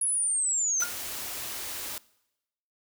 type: linear sweep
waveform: sine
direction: down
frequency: 10548 to 5920 Hz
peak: -24 dBFS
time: 0.01-0.84 s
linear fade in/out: 5 ms
type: band-stop noise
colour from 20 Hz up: white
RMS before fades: -36 dBFS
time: 0.8-1.98 s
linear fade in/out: 2 ms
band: 130 to 200 Hz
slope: 96 dB/octave
type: tone with exponential decay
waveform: sine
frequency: 1421 Hz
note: F6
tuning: 30 cents sharp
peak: -26 dBFS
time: 0.82-0.96 s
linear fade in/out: 2 ms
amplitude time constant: 30 ms
effects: noise-tail reverb RT60 0.9 s tail -22 dB re dry